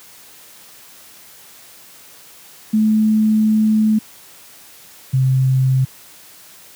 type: tone pair in turn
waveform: sine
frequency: 216.4 / 131.13 Hz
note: A3 / C3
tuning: -29 / +4 cents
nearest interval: major sixth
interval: 867 cents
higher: first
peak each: -11 dBFS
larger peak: neither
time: 2.73-3.99 / 5.13-5.85 s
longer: first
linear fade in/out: 10 ms
effects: white hiss -43 dBFS RMS until 6.75 s + high-pass 80 Hz 12 dB/octave